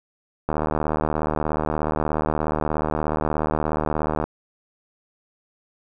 click train, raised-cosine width 1 ms, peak -9 dBFS, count 289, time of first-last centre 0.49-4.24 s, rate 76.8 Hz, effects none

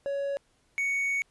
triangle tone pair in turn, 559 / 2228 Hz, C#5 / C#7, +14 / +8 cents, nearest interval 2 octaves, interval 2394 cents, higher second, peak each -26 / -24 dBFS, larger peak second, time 0.06-0.37 / 0.78-1.22 s, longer second, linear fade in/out 0 ms, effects pink hiss -68 dBFS RMS until 1.3 s + resampled to 24000 Hz

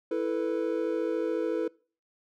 triangle chord, E suspended fourth, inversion none, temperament equal, 329.6 / 440 / 493.9 Hz, E4 / A4 / B4, 0 / 0 / 0 cents, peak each -29 dBFS, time 0.11-1.68 s, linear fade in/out 5 ms, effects noise-tail reverb RT60 0.4 s tail -24 dB re dry

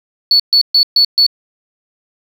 sine tone bursts, 4435 Hz, C#8, in tune, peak -5 dBFS, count 5, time 0.31-1.265 s, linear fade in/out 2 ms, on 87 ms, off 130 ms, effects tanh soft clip ceiling -2 dBFS + 7-bit

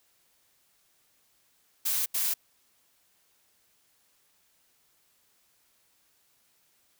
blue noise bursts at uneven times, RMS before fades -28 dBFS, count 2, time 1.85-2.06 / 2.14-2.34 s, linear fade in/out 10 ms, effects white hiss -68 dBFS RMS until 6.99 s

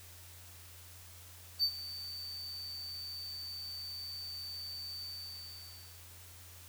triangle tone with ADSR envelope, 4571 Hz, D8, 48 cents flat, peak -24 dBFS, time 1.59-6.02 s, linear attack 41 ms, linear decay 70 ms, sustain -16 dB, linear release 1000 ms, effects added 88 Hz sine -55 dBFS peak until 6.68 s + white hiss -55 dBFS RMS until 6.68 s

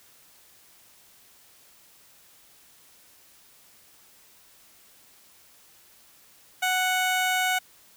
15% pulse tone, 740 Hz, F#5, in tune, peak -16 dBFS, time 6.62-7.59 s, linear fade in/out 10 ms, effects white hiss -56 dBFS RMS until 7.96 s

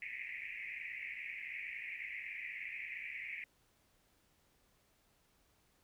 white band-pass noise, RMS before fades -45 dBFS, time 0.02-3.44 s, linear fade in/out 2 ms, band 1900 to 2500 Hz, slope 96 dB/octave, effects pink hiss -73 dBFS RMS until 5.83 s

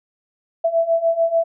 sine beating tone pair, 660 / 666.8 Hz, E5 / E5, +2 / +20 cents, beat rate 6.8 Hz, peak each -20 / -17 dBFS, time 0.64-1.44 s, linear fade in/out 10 ms, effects none

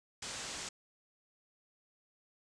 white low-pass noise, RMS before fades -43 dBFS, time 0.22-0.69 s, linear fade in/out 5 ms, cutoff 8300 Hz, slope 48 dB/octave, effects none

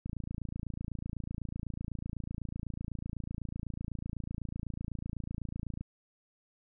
click train, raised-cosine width 5 ms, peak -26 dBFS, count 162, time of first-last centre 0.06-5.81 s, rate 28 Hz, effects none

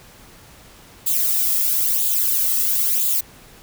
violet noise with flanger, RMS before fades -19 dBFS, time 1.06-3.21 s, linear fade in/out 10 ms, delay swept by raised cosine 0.26 to 1.56 ms, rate 1 Hz, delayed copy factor +0.65, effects pink hiss -46 dBFS RMS until 3.62 s

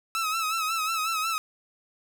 sawtooth tone with vibrato, 1300 Hz, E6, 24 cents flat, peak -22 dBFS, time 0.15-1.38 s, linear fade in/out 0 ms, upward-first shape sine, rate 5.5 Hz, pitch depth 64 cents each way, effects none

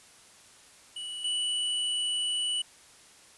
square tone pair in turn, 2946 / 2957 Hz, F#7 / F#7, -8 / -2 cents, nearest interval unison, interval 6 cents, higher second, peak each -36 / -28 dBFS, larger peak second, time 0.96-1.24 / 1.24-2.62 s, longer second, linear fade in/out 5 ms, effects white hiss -55 dBFS RMS until 3.37 s + resampled to 24000 Hz

